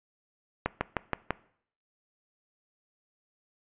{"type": "slowing click train", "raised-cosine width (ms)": 0.5, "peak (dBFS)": -11, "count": 5, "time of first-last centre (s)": [0.66, 1.307], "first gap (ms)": 150, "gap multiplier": 1.05, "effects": ["noise-tail reverb RT60 0.6 s tail -20 dB re dry", "resampled to 8000 Hz"]}